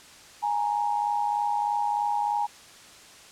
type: tone pair together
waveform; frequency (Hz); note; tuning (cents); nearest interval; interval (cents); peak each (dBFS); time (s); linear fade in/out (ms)
sine; 831 / 934.2; G#5 / A#5; +1 / +3; major second; 202; -25 / -28; 0.42-2.47; 20
effects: white hiss -49 dBFS RMS until 3.31 s + low-pass 8000 Hz 12 dB/octave